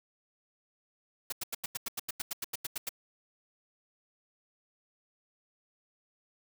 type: noise bursts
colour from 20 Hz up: white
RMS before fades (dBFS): -35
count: 15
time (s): 1.3-2.892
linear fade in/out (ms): 5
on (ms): 24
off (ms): 88
effects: none